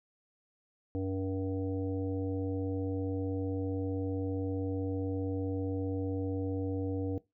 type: harmonic tone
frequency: 95.4 Hz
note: G2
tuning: 47 cents flat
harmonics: 1 / 3 / 5 / 7 / 8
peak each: -35 / -34 / -38 / -51 / -52 dBFS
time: 0.95-7.18 s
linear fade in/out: 0 ms
effects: noise-tail reverb RT60 0.2 s tail -19 dB re dry